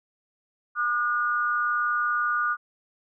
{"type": "tone pair together", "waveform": "sine", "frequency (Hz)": [1207, 1447.4], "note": ["D6", "F#6"], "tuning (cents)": [47, -39], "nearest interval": "minor third", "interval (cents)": 314, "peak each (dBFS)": -25, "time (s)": [0.75, 2.57], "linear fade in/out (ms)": 50, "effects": []}